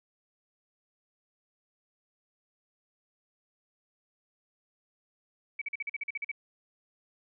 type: tone bursts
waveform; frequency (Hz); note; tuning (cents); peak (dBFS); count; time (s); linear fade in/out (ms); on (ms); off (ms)
sine; 2280; C#7; +48; -31; 11; 5.59-6.316; 5; 26; 44
effects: none